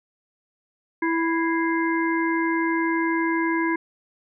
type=harmonic tone with a mistuned harmonic; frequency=329.6 Hz; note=E4; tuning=in tune; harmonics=1 / 3 / 5 / 6; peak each=-22 / -27 / -29 / -30 dBFS; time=1.02-3.76 s; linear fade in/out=5 ms; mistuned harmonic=6; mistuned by=+99 cents; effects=none